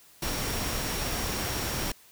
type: tone in noise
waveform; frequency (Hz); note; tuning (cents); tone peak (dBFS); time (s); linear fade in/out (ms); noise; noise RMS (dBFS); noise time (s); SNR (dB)
sine; 5588; F8; 0; -40; 0.22-1.92; 5; pink; -31; 0.22-1.92; -12
effects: white hiss -56 dBFS RMS until 2.11 s